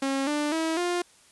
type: tone with pitch steps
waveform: sawtooth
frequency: 271.6 / 296.2 / 323 / 352.2 Hz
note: C#4 / D4 / E4 / F4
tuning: -35 / +15 / -35 / +15 cents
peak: -21 dBFS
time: 0.02-1.02 s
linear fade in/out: 5 ms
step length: 250 ms
effects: white hiss -57 dBFS RMS until 1.31 s + resampled to 24000 Hz